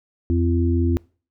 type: harmonic tone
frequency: 85.2 Hz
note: F2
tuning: 42 cents flat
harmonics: 1 / 3 / 4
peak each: -18 / -23 / -24 dBFS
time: 0.3-0.97 s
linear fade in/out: 0 ms
effects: noise-tail reverb RT60 0.4 s tail -24 dB re dry